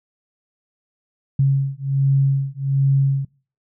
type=beating tone pair; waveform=sine; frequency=136.4 / 137.7 Hz; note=C#3 / C#3; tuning=-28 / -11 cents; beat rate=1.3 Hz; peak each=-18 / -18 dBFS; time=1.39-3.25 s; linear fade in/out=5 ms; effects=noise-tail reverb RT60 0.4 s tail -24 dB re dry